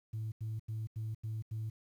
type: tone bursts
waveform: sine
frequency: 110 Hz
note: A2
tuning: in tune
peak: -34 dBFS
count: 6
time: 0.13-1.7 s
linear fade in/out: 10 ms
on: 190 ms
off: 86 ms
effects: tanh soft clip ceiling -33 dBFS + 11-bit